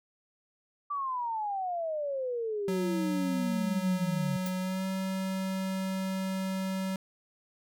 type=exponential sweep; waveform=sine; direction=down; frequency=1174.7 to 138.59 Hz; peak=-30 dBFS; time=0.9-4.37 s; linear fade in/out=10 ms
type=tone with pitch glide; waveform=square; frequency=185 to 189.98 Hz; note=F#3 to F#3; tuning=0 to +46 cents; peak=-31 dBFS; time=2.68-6.96 s; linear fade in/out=2 ms; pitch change=+46 cents; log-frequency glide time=4.61-4.85 s
type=noise with exponential decay; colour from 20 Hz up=blue; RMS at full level=-36 dBFS; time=4.46-4.55 s; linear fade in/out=1 ms; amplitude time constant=19 ms
effects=none